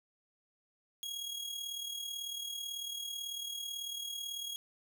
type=tone with amplitude modulation; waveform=sawtooth; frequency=3300 Hz; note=G#7; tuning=12 cents flat; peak=-33 dBFS; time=1.03-4.56 s; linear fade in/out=0 ms; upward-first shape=sine; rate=38.1 Hz; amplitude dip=55%; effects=none